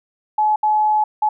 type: tone bursts at uneven times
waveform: sine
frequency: 853 Hz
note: G#5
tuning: 46 cents sharp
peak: -13 dBFS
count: 3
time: 0.38-0.56 / 0.63-1.04 / 1.22-1.29 s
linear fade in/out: 5 ms
effects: none